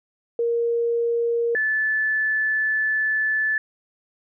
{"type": "tone pair in turn", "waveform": "sine", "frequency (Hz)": [468.3, 1741.2], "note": ["A#4", "A6"], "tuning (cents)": [8, -19], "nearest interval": "octave + major seventh", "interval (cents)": 2273, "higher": "second", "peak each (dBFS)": [-19, -19], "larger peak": "neither", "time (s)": [[0.39, 1.55], [1.55, 3.58]], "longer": "second", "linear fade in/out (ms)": 2, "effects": []}